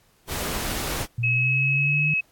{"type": "noise", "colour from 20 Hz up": "pink", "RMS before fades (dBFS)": -28, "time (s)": [0.27, 1.07], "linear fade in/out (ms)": 50}
{"type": "linear sweep", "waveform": "sine", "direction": "up", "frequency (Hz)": [116.54, 153.6], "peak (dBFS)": -23, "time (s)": [1.18, 2.14], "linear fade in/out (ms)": 5}
{"type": "tone", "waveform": "sine", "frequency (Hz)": 2569, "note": "E7", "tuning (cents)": -45, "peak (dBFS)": -20, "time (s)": [1.23, 2.21], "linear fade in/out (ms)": 10}
{"effects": ["pink hiss -61 dBFS RMS until 2.31 s", "AAC 64 kbps"]}